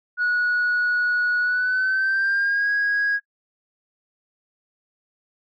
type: tone with pitch glide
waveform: sine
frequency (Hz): 1461 to 1649.4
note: F#6 to G#6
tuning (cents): -22 to -12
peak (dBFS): -17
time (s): 0.17-3.2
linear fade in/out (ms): 50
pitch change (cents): +210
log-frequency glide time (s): 1.4-2.7
effects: noise-tail reverb RT60 0.1 s tail -19 dB re dry + tanh soft clip ceiling -16 dBFS